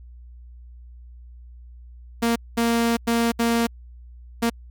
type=tone bursts at uneven times; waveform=sawtooth; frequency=232.6 Hz; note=A#3; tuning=4 cents flat; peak=-14 dBFS; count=5; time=2.22-2.36 / 2.57-2.97 / 3.07-3.32 / 3.39-3.67 / 4.42-4.5 s; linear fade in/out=10 ms; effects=added 60 Hz sine -40 dBFS peak until 4.7 s + MP3 96 kbps